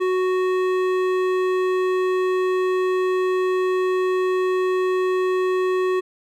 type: tone with hard clipping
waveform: sine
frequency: 370 Hz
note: F#4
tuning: in tune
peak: -20 dBFS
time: 0-6.01 s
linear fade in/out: 20 ms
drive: 13 dB
effects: none